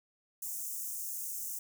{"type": "high-pass noise", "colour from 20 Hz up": "white", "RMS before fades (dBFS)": -39, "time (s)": [0.42, 1.59], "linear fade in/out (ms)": 5, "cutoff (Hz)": 6100, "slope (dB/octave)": 48, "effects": []}